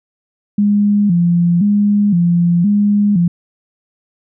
sine tone with vibrato, 188.3 Hz, F#3, 31 cents sharp, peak -9 dBFS, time 0.58-3.28 s, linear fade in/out 5 ms, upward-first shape square, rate 0.97 Hz, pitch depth 150 cents each way, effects none

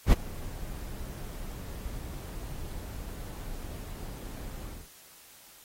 brown noise with ADSR envelope, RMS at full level -17 dBFS, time 0.06-4.9 s, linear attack 67 ms, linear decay 17 ms, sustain -22 dB, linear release 230 ms, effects white hiss -54 dBFS RMS until 5.64 s + AAC 48 kbps

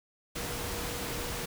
sine tone in noise, 479.2 Hz, A#4, 48 cents sharp, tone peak -43 dBFS, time 0.35-1.46 s, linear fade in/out 10 ms, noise pink, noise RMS -36 dBFS, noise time 0.35-1.46 s, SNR -10 dB, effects none

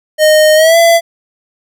square tone with pitch glide, 617 to 672.8 Hz, D#5 to E5, -15 to +35 cents, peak -5 dBFS, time 0.18-1.01 s, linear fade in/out 50 ms, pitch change +150 cents, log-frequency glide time 0.55-0.77 s, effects none

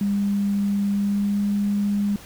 sine tone with pitch glide, 201.2 to 203.4 Hz, G3 to G#3, +45 to -36 cents, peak -19 dBFS, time 0.01-2.16 s, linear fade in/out 2 ms, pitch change +19 cents, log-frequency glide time 0.9-1.47 s, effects pink hiss -44 dBFS RMS until 2.25 s

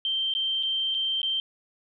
sine tone with dropouts, 3136 Hz, G7, in tune, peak -24 dBFS, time 0.05-1.4 s, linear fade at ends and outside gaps 1 ms, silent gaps 0.338-0.35 / 0.628-0.633 / 0.944-0.948 / 1.217-1.23 s, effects none

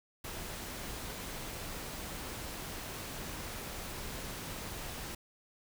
pink noise, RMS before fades -42 dBFS, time 0.24-5.15 s, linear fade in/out 5 ms, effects none

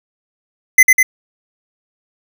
square tone with echo, 2043 Hz, C7, 42 cents flat, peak -3 dBFS, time 0.78-0.83 s, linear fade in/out 5 ms, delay 100 ms, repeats 2, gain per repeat -3 dB, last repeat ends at 1.03 s, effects none

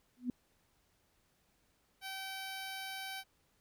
sine tone with exponential growth, 246.9 Hz, B3, in tune, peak -29 dBFS, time 0.17-0.3 s, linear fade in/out 2 ms, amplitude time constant 28 ms
10% pulse tone, 770 Hz, G5, 31 cents flat, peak -33 dBFS, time 2.01-3.24 s, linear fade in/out 50 ms
effects pink hiss -74 dBFS RMS until 3.6 s

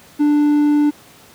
triangle tone, 294.8 Hz, D4, 7 cents sharp, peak -9 dBFS, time 0.19-0.91 s, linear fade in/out 20 ms, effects pink hiss -45 dBFS RMS until 1.34 s + high-pass 100 Hz 12 dB/octave

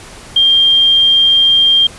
sine tone, 3193 Hz, G7, 31 cents sharp, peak -6 dBFS, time 0.36-1.87 s, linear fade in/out 5 ms, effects pink hiss -34 dBFS RMS until 1.98 s + resampled to 24000 Hz

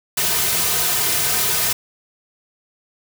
white noise with comb filter, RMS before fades -19 dBFS, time 0.17-1.73 s, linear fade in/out 5 ms, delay 3.6 ms, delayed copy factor -0.95, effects none

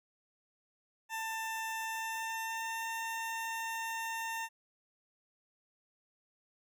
20% pulse tone with pitch glide, 892 to 906.5 Hz, A5 to A#5, +23 to -49 cents, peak -31 dBFS, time 1.09-4.49 s, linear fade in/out 50 ms, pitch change +28 cents, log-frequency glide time 1.82-2.9 s, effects none

